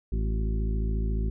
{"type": "harmonic tone with a mistuned harmonic", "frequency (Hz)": 54.2, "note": "A1", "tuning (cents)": -25, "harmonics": [1, 2, 3, 4, 5, 6, 7], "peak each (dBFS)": [-25, -35, -37, -37, -45, -46, -41], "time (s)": [0.12, 1.3], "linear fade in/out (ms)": 5, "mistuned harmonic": 6, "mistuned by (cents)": 54, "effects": []}